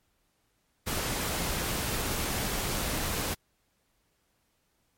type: noise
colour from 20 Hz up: pink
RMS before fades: -31 dBFS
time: 0.86-3.35 s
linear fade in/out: 20 ms
effects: pink hiss -73 dBFS RMS until 4.97 s + MP3 64 kbps